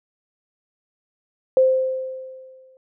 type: tone with exponential decay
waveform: sine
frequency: 521 Hz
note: C5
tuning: 7 cents flat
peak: -10 dBFS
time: 1.57-2.77 s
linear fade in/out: 1 ms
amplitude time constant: 260 ms
effects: none